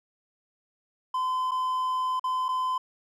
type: tone with dropouts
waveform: triangle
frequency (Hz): 1023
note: C6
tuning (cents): -39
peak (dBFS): -23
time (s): 1.14-2.78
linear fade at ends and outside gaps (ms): 5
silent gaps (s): 1.511-1.516 / 2.196-2.24 / 2.484-2.488
effects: none